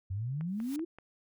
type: exponential sweep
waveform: sine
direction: up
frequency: 90.4 to 346 Hz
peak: -32 dBFS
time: 0.1-0.85 s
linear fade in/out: 10 ms
type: click train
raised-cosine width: 0.5 ms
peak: -34 dBFS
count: 4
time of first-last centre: 0.41-0.986 s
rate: 5.21 Hz
type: noise with exponential growth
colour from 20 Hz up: white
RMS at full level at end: -45 dBFS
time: 0.47-0.76 s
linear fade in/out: 1 ms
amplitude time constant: 63 ms
effects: none